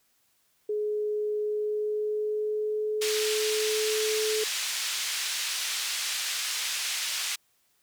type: tone with pitch glide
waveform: sine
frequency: 421.6 to 431.5 Hz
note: G#4 to A4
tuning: +26 to -34 cents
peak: -26 dBFS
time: 0.69-4.44 s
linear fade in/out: 5 ms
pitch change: +40 cents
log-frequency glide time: 1.4-4.04 s
type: band-pass noise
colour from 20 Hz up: pink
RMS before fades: -31 dBFS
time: 3.01-7.36 s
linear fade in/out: 10 ms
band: 2600 to 8400 Hz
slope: 12 dB/octave
effects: white hiss -69 dBFS RMS until 7.82 s